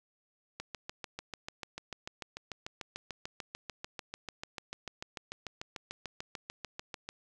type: click train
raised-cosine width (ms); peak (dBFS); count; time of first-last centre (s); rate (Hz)
0.2; -22; 45; 0.6-7.09; 6.78
effects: none